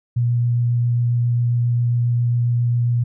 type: tone with vibrato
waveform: sine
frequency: 120 Hz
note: B2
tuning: 49 cents flat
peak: -15 dBFS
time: 0.16-3.04 s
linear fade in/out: 10 ms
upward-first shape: sine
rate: 7.4 Hz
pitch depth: 8 cents each way
effects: none